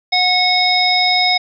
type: harmonic tone with a mistuned harmonic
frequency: 730 Hz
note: F#5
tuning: 24 cents flat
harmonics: 1 / 3 / 5 / 7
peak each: -17 / -17 / -17 / -17 dBFS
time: 0.12-1.38 s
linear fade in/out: 10 ms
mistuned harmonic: 5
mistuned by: +44 cents
effects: none